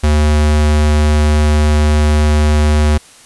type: tone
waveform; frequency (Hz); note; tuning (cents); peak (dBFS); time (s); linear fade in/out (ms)
square; 75.3; D2; +44; -9; 0.03-2.98; 10
effects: white hiss -41 dBFS RMS until 3.25 s + resampled to 24000 Hz